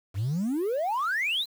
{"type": "exponential sweep", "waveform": "triangle", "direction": "up", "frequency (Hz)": [89.7, 4186], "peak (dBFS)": -22, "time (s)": [0.14, 1.46], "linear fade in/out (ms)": 50, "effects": ["tanh soft clip ceiling -21 dBFS", "8-bit"]}